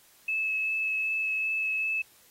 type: tone with vibrato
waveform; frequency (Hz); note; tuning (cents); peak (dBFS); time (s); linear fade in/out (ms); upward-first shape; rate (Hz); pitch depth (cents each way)
sine; 2600; E7; -24; -26; 0.28-2.02; 5; sine; 2.6; 10
effects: white hiss -59 dBFS RMS until 2.3 s + AAC 48 kbps